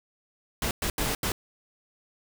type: noise bursts at uneven times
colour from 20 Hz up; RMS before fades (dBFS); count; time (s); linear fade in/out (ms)
pink; -28; 4; 0.62-0.71 / 0.82-0.9 / 0.98-1.15 / 1.23-1.32; 2
effects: none

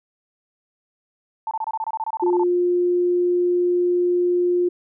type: tone bursts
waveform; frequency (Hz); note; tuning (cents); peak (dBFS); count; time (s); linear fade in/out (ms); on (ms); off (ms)
sine; 885; A5; +10; -22; 15; 1.47-2.435; 2; 41; 25
type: tone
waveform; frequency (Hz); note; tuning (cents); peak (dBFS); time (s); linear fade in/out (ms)
sine; 354.3; F4; +25; -16; 2.22-4.69; 10
effects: none

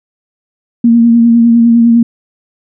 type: tone with vibrato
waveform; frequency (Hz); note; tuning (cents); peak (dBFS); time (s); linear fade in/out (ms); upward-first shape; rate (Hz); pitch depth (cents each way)
sine; 233.1; A#3; 0; -3; 0.84-2.03; 5; sine; 9.9; 26
effects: none

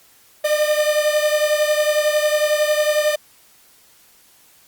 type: beating tone pair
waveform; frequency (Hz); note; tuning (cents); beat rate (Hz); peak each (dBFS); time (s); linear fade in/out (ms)
45% pulse; 600 / 611; D5 / D#5; +37 / -32; 11; -17 / -21; 0.44-3.16; 10
effects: white hiss -52 dBFS RMS until 4.67 s + Opus 48 kbps

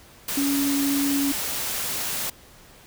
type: tone in noise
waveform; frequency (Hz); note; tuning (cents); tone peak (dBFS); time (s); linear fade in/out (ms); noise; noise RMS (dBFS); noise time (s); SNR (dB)
sine; 280; C#4; +18; -21; 0.37-1.32; 5; white; -28; 0.28-2.3; +4
effects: pink hiss -50 dBFS RMS until 2.86 s

